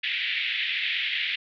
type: band-pass noise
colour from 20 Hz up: pink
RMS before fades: -28 dBFS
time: 0.03-1.36 s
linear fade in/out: 10 ms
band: 1900 to 3600 Hz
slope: 48 dB/octave
effects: none